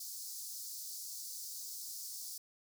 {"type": "high-pass noise", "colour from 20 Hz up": "pink", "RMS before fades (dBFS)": -45, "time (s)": [0, 2.38], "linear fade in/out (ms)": 5, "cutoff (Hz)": 4600, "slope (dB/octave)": 48, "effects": []}